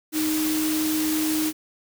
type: tone in noise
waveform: sine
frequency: 311.1 Hz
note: D#4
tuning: in tune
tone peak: -22 dBFS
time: 0.12-1.53 s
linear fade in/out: 50 ms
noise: white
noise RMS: -29 dBFS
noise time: 0.12-1.53 s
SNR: +4 dB
effects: none